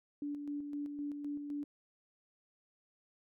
sine tone with tremolo, 289.9 Hz, D4, 22 cents flat, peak -36 dBFS, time 0.22-1.64 s, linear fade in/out 2 ms, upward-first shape square, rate 3.9 Hz, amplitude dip 40%, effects none

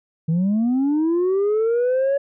sine linear sweep, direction up, 155.56 to 565 Hz, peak -14 dBFS, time 0.28-2.18 s, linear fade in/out 10 ms, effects tanh soft clip ceiling -15 dBFS

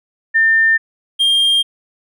sine / triangle tone pair in turn, 1800 / 3207 Hz, A6 / G7, +39 / +39 cents, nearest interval minor seventh, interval 1000 cents, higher second, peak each -9 dBFS, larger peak neither, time 0.34-0.78 / 1.19-1.63 s, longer neither, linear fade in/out 20 ms, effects none

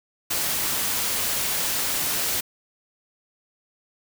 white noise, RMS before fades -25 dBFS, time 0.3-2.41 s, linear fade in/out 10 ms, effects none

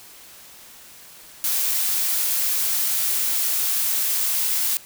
blue noise, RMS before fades -22 dBFS, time 1.44-4.77 s, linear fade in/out 0 ms, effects white hiss -45 dBFS RMS until 4.85 s

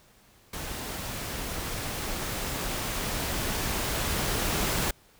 pink noise with level ramp, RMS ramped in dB -36 to -27 dBFS, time 0.53-4.91 s, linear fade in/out 5 ms, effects pink hiss -59 dBFS RMS until 5.19 s

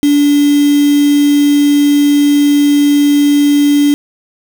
sine tone with quantisation, 288.9 Hz, D4, 28 cents flat, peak -6 dBFS, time 0.03-3.94 s, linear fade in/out 0 ms, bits 3, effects none

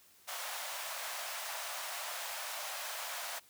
pink high-pass noise, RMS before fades -41 dBFS, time 0.27-3.4 s, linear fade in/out 20 ms, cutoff 600 Hz, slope 48 dB/octave, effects white hiss -63 dBFS RMS until 3.49 s

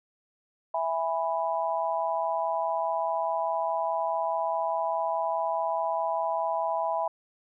sine chord, E major, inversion none, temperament just, 659.3 / 824.1 / 988.9 Hz, E5 / G#5 / B5, 0 / -14 / +2 cents, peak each -29 / -31 / -30 dBFS, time 0.74-7.08 s, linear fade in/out 5 ms, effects none

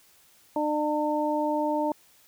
harmonic tone, 300 Hz, D4, 37 cents sharp, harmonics 1 / 2 / 3, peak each -28 / -28 / -28 dBFS, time 0.56-1.92 s, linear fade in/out 2 ms, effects white hiss -59 dBFS RMS until 2.27 s

